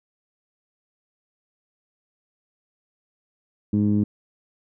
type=tone with low-pass filter; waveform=15% pulse; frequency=103.83 Hz; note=G#2; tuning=in tune; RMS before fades=-20 dBFS; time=3.73-4.04 s; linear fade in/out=5 ms; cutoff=250 Hz; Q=2.8; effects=none